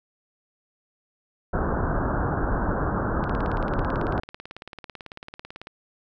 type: low-pass noise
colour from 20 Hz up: pink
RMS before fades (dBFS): -25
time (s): 1.53-4.2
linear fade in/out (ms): 5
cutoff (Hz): 1600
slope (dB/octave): 96
type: click train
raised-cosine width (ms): 0.3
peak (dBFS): -22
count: 45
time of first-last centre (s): 3.24-5.671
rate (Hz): 18.1
effects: none